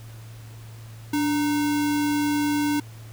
sine tone with sample-and-hold, 292.5 Hz, D4, 7 cents flat, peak -20 dBFS, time 1.13-2.8 s, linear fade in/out 5 ms, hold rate 1225 Hz, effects added 112 Hz sine -39 dBFS peak until 3.12 s + pink hiss -50 dBFS RMS until 3.12 s

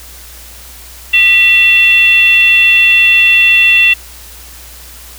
sine tone with frequency modulation, 2707 Hz, E7, 45 cents sharp, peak -4 dBFS, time 1.13-3.94 s, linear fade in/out 10 ms, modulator 742 Hz, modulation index 0.48, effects added 60 Hz sine -35 dBFS peak until 5.18 s + white hiss -34 dBFS RMS until 5.18 s

